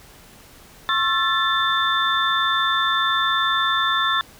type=tone cluster; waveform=sine; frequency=1080 / 1339 / 1750 / 3550 Hz; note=C#6 / E6 / A6 / A7; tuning=-45 / +27 / -10 / +15 cents; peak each=-23 dBFS; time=0.89-4.21 s; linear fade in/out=0 ms; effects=pink hiss -47 dBFS RMS until 4.39 s